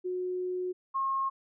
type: tone pair in turn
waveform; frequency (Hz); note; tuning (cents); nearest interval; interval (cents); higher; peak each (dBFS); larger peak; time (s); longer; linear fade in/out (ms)
sine; 364.5 / 1078.2; F#4 / C#6; -26 / -48; octave + perfect fifth; 1878; second; -30 / -27; second; 0.04-0.73 / 0.94-1.3; first; 20
effects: none